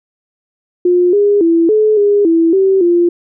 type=tone with pitch steps; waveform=sine; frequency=356 / 408.6 / 333.2 / 429.7 / 408.8 / 330.4 / 384.9 / 346.5 Hz; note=F4 / G#4 / E4 / A4 / G#4 / E4 / G4 / F4; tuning=+33 / -28 / +19 / -41 / -27 / +4 / -32 / -14 cents; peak=-7 dBFS; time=0.85-3.09 s; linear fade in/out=5 ms; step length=280 ms; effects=none